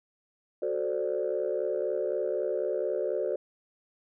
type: chord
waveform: sine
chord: D dominant seventh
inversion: first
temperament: equal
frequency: 370 / 440 / 523.3 / 587.3 Hz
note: F#4 / A4 / C5 / D5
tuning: 0 / 0 / 0 / 0 cents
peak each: -32 dBFS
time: 0.62-3.36 s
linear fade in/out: 5 ms
effects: tanh soft clip ceiling -19 dBFS